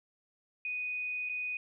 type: tone with dropouts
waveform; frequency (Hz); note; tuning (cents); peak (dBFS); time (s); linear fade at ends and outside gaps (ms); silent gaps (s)
sine; 2486; D#7; -2; -33; 0.65-1.57; 2; 1.29-1.295
effects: none